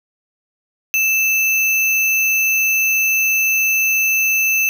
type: tone with sample-and-hold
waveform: sine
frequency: 2637 Hz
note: E7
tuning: in tune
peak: -13 dBFS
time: 0.94-4.69 s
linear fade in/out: 0 ms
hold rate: 8820 Hz
effects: none